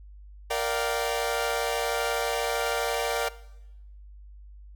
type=chord; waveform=sawtooth; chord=G minor seventh; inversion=first; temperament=equal with one note detuned; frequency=466.2 / 587.3 / 698.5 / 771 Hz; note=Bb4 / D5 / F5 / G5; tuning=0 / 0 / 0 / -29 cents; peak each=-26 / -27 / -29 / -29 dBFS; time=0.5-3.29 s; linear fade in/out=10 ms; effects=noise-tail reverb RT60 0.9 s tail -18 dB re dry + added 50 Hz sine -44 dBFS peak until 4.75 s